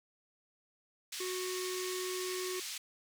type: band-pass noise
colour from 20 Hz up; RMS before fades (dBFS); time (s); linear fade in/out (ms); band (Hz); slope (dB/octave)
white; -42; 1.12-2.78; 5; 2300 to 7000; 12
type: harmonic tone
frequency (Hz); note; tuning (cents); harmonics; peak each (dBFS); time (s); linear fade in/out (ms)
368.2; F#4; -8; 1 / 3 / 5 / 6; -37 / -47 / -51 / -53; 1.2-2.6; 5
effects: none